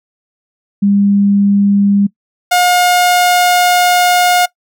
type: tone pair in turn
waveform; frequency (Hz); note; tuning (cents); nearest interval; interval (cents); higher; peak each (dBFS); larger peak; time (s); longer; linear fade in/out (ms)
sine / sawtooth; 200.9 / 715.9; G3 / F5; +43 / +43; octave + minor seventh; 2200; second; -7 / -4; second; 0.82-2.07 / 2.51-4.46; second; 10
effects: noise-tail reverb RT60 0.1 s tail -21 dB re dry